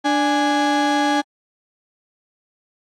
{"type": "tone pair together", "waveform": "35% pulse", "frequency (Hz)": [293.7, 830.6], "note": ["D4", "G#5"], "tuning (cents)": [0, 0], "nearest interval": "octave + tritone", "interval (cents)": 1800, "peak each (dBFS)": -17, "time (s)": [0.04, 1.22], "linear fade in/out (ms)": 20, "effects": ["low-pass 5000 Hz 12 dB/octave", "AAC 48 kbps"]}